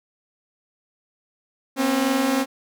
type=tone pair together; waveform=sawtooth; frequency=246.9 / 269.5 Hz; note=B3 / C#4; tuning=0 / -49 cents; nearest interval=major second; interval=151 cents; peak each=-21 / -16 dBFS; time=1.76-2.46 s; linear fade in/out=50 ms; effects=none